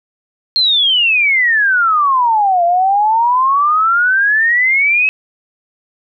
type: exponential two-way sweep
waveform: sine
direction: down then up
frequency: 4242 to 680 to 2588 Hz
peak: -9 dBFS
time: 0.56-5.09 s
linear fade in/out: 0 ms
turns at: 2.64 s
effects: none